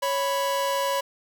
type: tone pair together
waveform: 45% pulse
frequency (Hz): 554.4 / 987.8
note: C#5 / B5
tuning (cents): 0 / 0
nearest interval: minor seventh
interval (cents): 1000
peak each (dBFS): -26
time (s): 0.02-1.01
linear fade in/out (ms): 10
effects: none